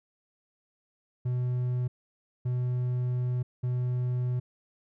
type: tone bursts at uneven times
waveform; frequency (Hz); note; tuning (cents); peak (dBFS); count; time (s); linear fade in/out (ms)
triangle; 124.5; B2; +14; -24; 3; 1.25-1.88 / 2.45-3.43 / 3.63-4.4; 10
effects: none